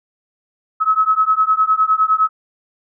sine beating tone pair, 1282 / 1291.8 Hz, E6 / E6, -49 / -35 cents, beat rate 9.8 Hz, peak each -15 dBFS, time 0.8-2.29 s, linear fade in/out 20 ms, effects none

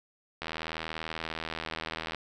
click train, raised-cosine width 0.3 ms, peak -18 dBFS, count 140, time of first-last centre 0.42-2.147 s, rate 80.5 Hz, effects none

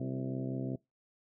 harmonic tone with a mistuned harmonic, 65.41 Hz, C2, in tune, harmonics 2 / 3 / 4 / 5 / 6 / 7 / 8 / 9 / 10, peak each -37 / -43 / -38 / -44 / -46 / -52 / -49 / -55 / -48 dBFS, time 0-0.76 s, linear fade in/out 5 ms, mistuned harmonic 5, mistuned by +44 cents, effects noise-tail reverb RT60 0.2 s tail -23 dB re dry

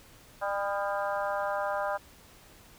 harmonic tone with a mistuned harmonic, 200 Hz, G3, 35 cents sharp, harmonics 3 / 4 / 5 / 6 / 7 / 8, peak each -32 / -34 / -36 / -38 / -39 / -40 dBFS, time 0.41-1.98 s, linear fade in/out 20 ms, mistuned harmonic 6, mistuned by +42 cents, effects pink hiss -55 dBFS RMS until 2.78 s

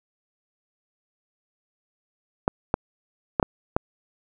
clicks, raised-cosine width 1 ms, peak -5 dBFS, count 5, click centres 2.479 / 2.741 / 3.398 / 3.428 / 3.765 s, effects none

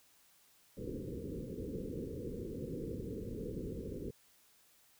white low-pass noise, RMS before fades -42 dBFS, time 0.77-4.11 s, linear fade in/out 5 ms, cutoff 500 Hz, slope 96 dB/octave, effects white hiss -67 dBFS RMS until 4.99 s

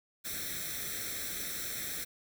white noise with comb filter, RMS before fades -38 dBFS, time 0.24-2.05 s, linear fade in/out 20 ms, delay 0.52 ms, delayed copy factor +0.85, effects none

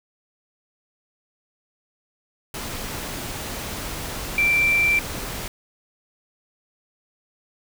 sine tone in noise, 2349 Hz, D7, in tune, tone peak -16 dBFS, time 4.38-4.99 s, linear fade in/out 2 ms, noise pink, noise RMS -31 dBFS, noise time 2.54-5.48 s, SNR +12 dB, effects none

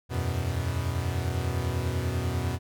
45% pulse chord, E suspended second, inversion none, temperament equal, 82.41 / 92.5 / 123.47 Hz, E2 / F#2 / B2, 0 / 0 / 0 cents, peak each -31 dBFS, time 0.09-2.59 s, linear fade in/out 50 ms, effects none

